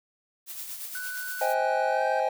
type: noise with tremolo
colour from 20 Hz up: blue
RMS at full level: -36 dBFS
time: 0.46-1.55 s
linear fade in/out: 50 ms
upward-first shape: sine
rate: 8.6 Hz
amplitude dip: 45%
type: tone with pitch glide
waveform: triangle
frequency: 1490 to 1551.5 Hz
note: F#6 to G6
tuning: +12 to -18 cents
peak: -32 dBFS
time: 0.95-2.2 s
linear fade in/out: 2 ms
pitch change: +70 cents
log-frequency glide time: 1.88-2.04 s
type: chord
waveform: triangle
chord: Ab major seventh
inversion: first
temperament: equal with one note detuned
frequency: 523.3 / 635.7 / 784 / 830.6 Hz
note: C5 / Eb5 / G5 / Ab5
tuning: 0 / +37 / 0 / 0 cents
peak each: -27 dBFS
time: 1.41-2.29 s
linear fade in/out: 5 ms
effects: none